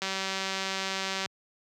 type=click train; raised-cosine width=0.2 ms; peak=-14 dBFS; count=239; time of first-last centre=0.02-1.26 s; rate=192 Hz; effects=high-pass 100 Hz 12 dB/octave